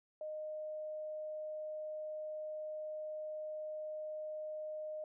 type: tone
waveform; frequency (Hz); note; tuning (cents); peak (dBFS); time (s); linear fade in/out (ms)
sine; 616; D#5; -17; -40; 0.21-5.04; 2
effects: none